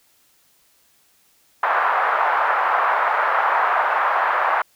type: band-pass noise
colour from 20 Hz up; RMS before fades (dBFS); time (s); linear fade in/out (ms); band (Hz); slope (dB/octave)
white; -19; 1.63-4.62; 5; 700 to 1400; 24
effects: white hiss -59 dBFS RMS until 4.75 s